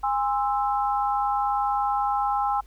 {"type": "chord", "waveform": "sine", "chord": "Ab augmented", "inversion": "none", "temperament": "equal with one note detuned", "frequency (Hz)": [817.3, 1046.5, 1318.5], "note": ["Ab5", "C6", "E6"], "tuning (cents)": [-28, 0, 0], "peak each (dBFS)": [-23, -29, -29], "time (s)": [0.03, 2.61], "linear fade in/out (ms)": 10, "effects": ["added 50 Hz sine -46 dBFS peak until 2.66 s", "pink hiss -60 dBFS RMS until 2.66 s"]}